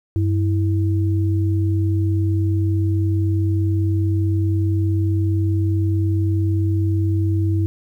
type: tone pair together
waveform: sine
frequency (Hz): 97 / 326.3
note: G2 / E4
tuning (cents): -18 / -18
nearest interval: octave + major sixth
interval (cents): 2100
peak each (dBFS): -16 / -24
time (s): 0.16-7.66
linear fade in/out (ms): 0
effects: 9-bit